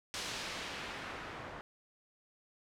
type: noise with low-pass filter sweep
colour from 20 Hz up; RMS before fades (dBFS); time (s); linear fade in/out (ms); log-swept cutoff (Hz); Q
white; -43; 0.14-1.61; 0; 5700 to 1200; 0.82
effects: none